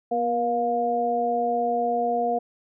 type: tone cluster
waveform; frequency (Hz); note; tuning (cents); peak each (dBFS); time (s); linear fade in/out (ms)
sine; 241.1 / 477.2 / 707; B3 / A#4 / F5; -41 / +41 / +21; -31 / -26 / -23; 0.11-2.39; 10
effects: none